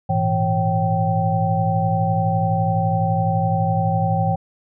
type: tone cluster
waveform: sine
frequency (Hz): 105.8 / 117.7 / 165.5 / 547 / 774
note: G#2 / A#2 / E3 / C#5 / G5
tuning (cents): +33 / +17 / +7 / -23 / -22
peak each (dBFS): -22 / -27 / -21 / -27 / -21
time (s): 0.09-4.36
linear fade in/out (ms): 10
effects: none

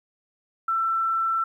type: tone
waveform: sine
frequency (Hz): 1338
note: E6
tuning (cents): +25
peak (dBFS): -21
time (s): 0.68-1.44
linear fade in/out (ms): 5
effects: 10-bit

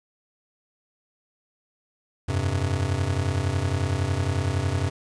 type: chord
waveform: square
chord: F suspended second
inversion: none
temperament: just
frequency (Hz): 87.31 / 98.22 / 130.96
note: F2 / G2 / C3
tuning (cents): 0 / +4 / +2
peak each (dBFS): -28 / -27 / -29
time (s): 2.28-4.9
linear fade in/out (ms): 10
effects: resampled to 22050 Hz + 9-bit

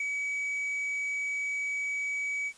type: tone with ADSR envelope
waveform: triangle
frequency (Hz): 2275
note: C#7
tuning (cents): +44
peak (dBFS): -26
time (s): 0-2.53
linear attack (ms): 4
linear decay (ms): 11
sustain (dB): -2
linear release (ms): 61
effects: white hiss -56 dBFS RMS until 2.57 s + resampled to 22050 Hz

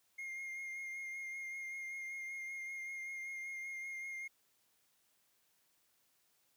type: tone with vibrato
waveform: triangle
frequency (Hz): 2129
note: C7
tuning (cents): +30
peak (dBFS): -40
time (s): 0.18-4.28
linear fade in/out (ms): 10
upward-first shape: sine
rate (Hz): 5.2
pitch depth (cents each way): 19
effects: white hiss -75 dBFS RMS until 6.56 s + high-pass 60 Hz 12 dB/octave

